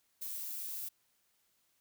violet noise, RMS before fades -41 dBFS, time 0.21-0.89 s, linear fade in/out 10 ms, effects white hiss -75 dBFS RMS until 1.8 s

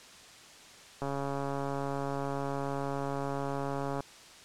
click train, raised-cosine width 1 ms, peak -21 dBFS, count 416, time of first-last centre 1.02-4.006 s, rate 139 Hz, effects white hiss -52 dBFS RMS until 4.44 s + low-pass 7000 Hz 12 dB/octave

